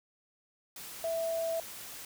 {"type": "tone in noise", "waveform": "sine", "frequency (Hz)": 659.3, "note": "E5", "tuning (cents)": 0, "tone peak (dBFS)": -30, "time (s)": [1.04, 1.6], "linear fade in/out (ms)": 2, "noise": "white", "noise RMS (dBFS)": -45, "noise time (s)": [0.76, 2.05], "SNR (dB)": 12, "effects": []}